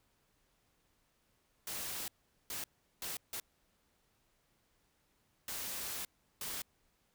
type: noise bursts at uneven times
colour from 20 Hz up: white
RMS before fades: -41 dBFS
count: 6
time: 1.67-2.08 / 2.5-2.64 / 3.02-3.17 / 3.33-3.4 / 5.48-6.05 / 6.41-6.62 s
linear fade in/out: 2 ms
effects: pink hiss -75 dBFS RMS until 7.14 s